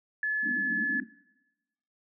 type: tone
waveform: sine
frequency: 1718 Hz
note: A6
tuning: 42 cents flat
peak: -26 dBFS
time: 0.23-1 s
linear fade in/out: 2 ms
type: band-pass noise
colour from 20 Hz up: white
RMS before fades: -37 dBFS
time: 0.42-1.07 s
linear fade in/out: 50 ms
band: 190 to 310 Hz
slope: 96 dB/octave
effects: noise-tail reverb RT60 1.0 s tail -20 dB re dry